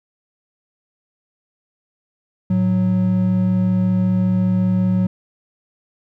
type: tone pair together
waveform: triangle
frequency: 109.53 / 184.2 Hz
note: A2 / F#3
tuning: -7 / -7 cents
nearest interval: major sixth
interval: 900 cents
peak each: -19 / -13 dBFS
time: 2.5-5.07 s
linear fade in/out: 5 ms
effects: none